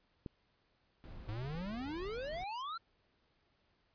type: click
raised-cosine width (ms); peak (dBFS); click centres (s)
3; -30; 0.262
type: noise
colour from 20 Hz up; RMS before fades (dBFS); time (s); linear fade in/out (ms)
brown; -49; 1.04-2.44; 0
type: exponential sweep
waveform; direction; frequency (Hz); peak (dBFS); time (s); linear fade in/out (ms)
square; up; 100 to 1400; -40; 1.28-2.78; 10
effects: pink hiss -75 dBFS RMS until 3.94 s + resampled to 11025 Hz